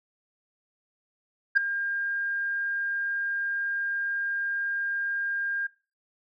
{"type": "tone with ADSR envelope", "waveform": "sine", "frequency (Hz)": 1607, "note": "G6", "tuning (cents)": 43, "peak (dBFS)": -13, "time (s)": [1.55, 5.67], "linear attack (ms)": 22, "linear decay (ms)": 7, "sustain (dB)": -14, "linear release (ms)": 8, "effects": ["noise-tail reverb RT60 0.3 s tail -17 dB re dry", "tanh soft clip ceiling -12 dBFS"]}